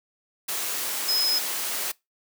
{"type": "tone in noise", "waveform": "sine", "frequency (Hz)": 5110, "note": "D#8", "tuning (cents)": 45, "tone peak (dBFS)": -21, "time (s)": [1.08, 1.39], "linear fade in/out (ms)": 10, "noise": "white", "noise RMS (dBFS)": -29, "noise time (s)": [0.48, 1.92], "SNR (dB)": 5, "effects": ["noise-tail reverb RT60 0.2 s tail -23 dB re dry", "high-pass 300 Hz 12 dB/octave"]}